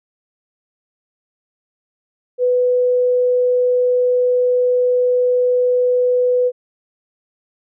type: tone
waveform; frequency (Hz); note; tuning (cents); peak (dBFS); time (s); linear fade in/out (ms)
sine; 496.7; B4; +10; -12; 2.38-6.52; 50
effects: none